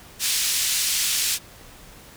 white band-pass noise, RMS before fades -23 dBFS, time 0.19-1.39 s, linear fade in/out 50 ms, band 2700 to 8800 Hz, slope 12 dB/octave, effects pink hiss -46 dBFS RMS until 2.16 s

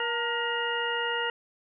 harmonic tone with a mistuned harmonic, 473.5 Hz, A#4, 27 cents sharp, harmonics 1 / 2 / 3 / 4 / 6, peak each -33 / -33 / -33 / -33 / -33 dBFS, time 0-1.3 s, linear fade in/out 2 ms, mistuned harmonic 2, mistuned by -56 cents, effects none

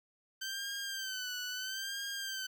15% pulse tone with vibrato, 1546 Hz, G6, 24 cents flat, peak -31 dBFS, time 0.41-2.47 s, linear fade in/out 10 ms, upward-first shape sine, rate 0.76 Hz, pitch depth 76 cents each way, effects none

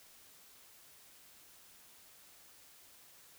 silence, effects white hiss -60 dBFS RMS until 3.38 s

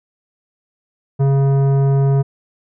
sine tone with tanh clipping, 137.6 Hz, C#3, 12 cents flat, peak -13 dBFS, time 1.19-2.23 s, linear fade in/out 20 ms, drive 13 dB, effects none

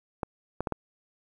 clicks, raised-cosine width 1 ms, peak -15 dBFS, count 4, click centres 0.232 / 0.606 / 0.672 / 0.723 s, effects 9-bit

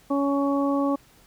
harmonic tone, 279.9 Hz, C#4, 17 cents sharp, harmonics 1 / 2 / 3 / 4, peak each -22 / -27 / -33 / -30 dBFS, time 0.1-0.96 s, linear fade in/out 10 ms, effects pink hiss -56 dBFS RMS until 1.26 s

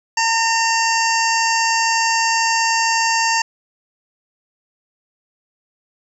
harmonic tone with a mistuned harmonic, 911 Hz, A#5, 40 cents flat, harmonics 1 / 2 / 3 / 5 / 6 / 7 / 8, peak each -18 / -21 / -23 / -25 / -26 / -26 / -27 dBFS, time 0.17-3.42 s, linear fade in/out 5 ms, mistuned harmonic 5, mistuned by +57 cents, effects 8-bit

